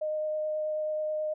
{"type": "tone with vibrato", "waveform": "sine", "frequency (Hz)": 615, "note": "D#5", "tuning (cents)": -20, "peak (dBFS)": -28, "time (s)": [0.01, 1.34], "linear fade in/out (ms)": 10, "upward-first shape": "triangle", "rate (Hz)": 9.3, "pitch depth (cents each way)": 9, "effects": []}